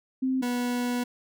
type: tone pair in turn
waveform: sine / 40% pulse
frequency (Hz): 261 / 244.7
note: C4 / B3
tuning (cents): -4 / -16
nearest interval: minor second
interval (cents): 112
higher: first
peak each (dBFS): -23 / -25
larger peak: first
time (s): 0.22-0.42 / 0.42-1.04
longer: second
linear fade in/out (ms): 10
effects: none